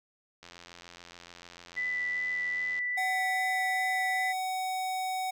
click train, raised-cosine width 0.2 ms, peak -30 dBFS, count 206, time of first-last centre 0.43-2.789 s, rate 86.9 Hz
sine tone with vibrato, 1985 Hz, B6, 8 cents sharp, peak -29 dBFS, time 1.76-4.33 s, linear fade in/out 20 ms, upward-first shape sine, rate 2.5 Hz, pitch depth 10 cents each way
square tone, 750 Hz, F#5, 23 cents sharp, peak -31 dBFS, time 2.97-5.31 s, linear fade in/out 10 ms
effects none

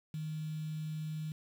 sine tone with quantisation, 155.56 Hz, D#3, in tune, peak -36 dBFS, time 0.14-1.32 s, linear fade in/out 2 ms, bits 9, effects none

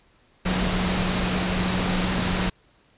sine tone in noise, 182.8 Hz, F#3, 21 cents flat, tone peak -25 dBFS, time 0.45-2.5 s, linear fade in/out 10 ms, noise pink, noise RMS -25 dBFS, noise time 0.45-2.5 s, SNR -3 dB, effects pink hiss -60 dBFS RMS until 2.97 s + resampled to 8000 Hz

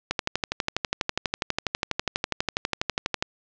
click train, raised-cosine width 0.2 ms, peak -6 dBFS, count 39, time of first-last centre 0.11-3.225 s, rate 12.2 Hz, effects low-pass 6000 Hz 12 dB/octave

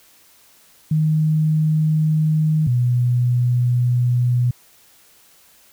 sine tone pair in turn, 155.56 / 122.86 Hz, D#3 / B2, 0 / -9 cents, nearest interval major third, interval 409 cents, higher first, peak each -14 dBFS, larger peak neither, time 0.91-2.67 / 2.67-4.51 s, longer second, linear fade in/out 5 ms, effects white hiss -52 dBFS RMS until 5.72 s

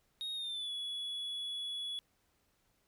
triangle tone with pitch glide, 3740 to 3390 Hz, A#7 to G#7, +5 to +35 cents, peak -36 dBFS, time 0.21-1.99 s, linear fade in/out 0 ms, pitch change -170 cents, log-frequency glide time 0.34-0.72 s, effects pink hiss -75 dBFS RMS until 2.87 s

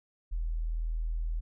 sine tone, 40.61 Hz, E1, 25 cents flat, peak -29 dBFS, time 0.31-1.41 s, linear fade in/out 20 ms, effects none

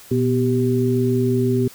sine tone cluster, 120.9 / 247.4 / 388.3 Hz, B2 / B3 / G4, -36 / +3 / -16 cents, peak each -20 dBFS, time 0.11-1.68 s, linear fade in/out 5 ms, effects white hiss -44 dBFS RMS until 1.74 s

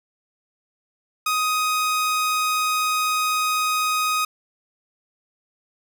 sawtooth tone, 1252 Hz, D#6, 10 cents sharp, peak -16 dBFS, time 1.26-4.25 s, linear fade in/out 5 ms, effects none

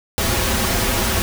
pink noise with comb filter, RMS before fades -19 dBFS, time 0.18-1.22 s, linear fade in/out 0 ms, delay 6.7 ms, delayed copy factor -0.65, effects none

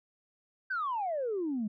sine exponential sweep, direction down, 1585 to 201 Hz, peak -29 dBFS, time 0.7-1.68 s, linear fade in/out 10 ms, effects tanh soft clip ceiling -26 dBFS

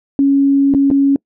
sine tone with dropouts, 277.2 Hz, C#4, in tune, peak -8 dBFS, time 0.19-1.16 s, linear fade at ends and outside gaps 1 ms, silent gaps 0.739-0.747 / 0.903-0.912 s, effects noise-tail reverb RT60 0.1 s tail -26 dB re dry

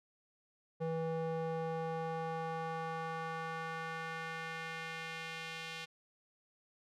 square tone with band-pass filter sweep, 162.8 Hz, E3, 21 cents flat, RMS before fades -40 dBFS, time 0.8-5.86 s, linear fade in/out 20 ms, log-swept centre 450 to 3000 Hz, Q 1.4, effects none

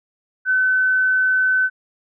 sine tone, 1517 Hz, F#6, 43 cents sharp, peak -14 dBFS, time 0.45-1.7 s, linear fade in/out 50 ms, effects none

